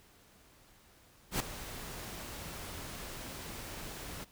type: noise with ADSR envelope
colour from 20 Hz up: pink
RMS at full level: -30 dBFS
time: 1.31-4.25 s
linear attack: 90 ms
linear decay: 4 ms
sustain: -14 dB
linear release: 18 ms
effects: pink hiss -62 dBFS RMS until 4.31 s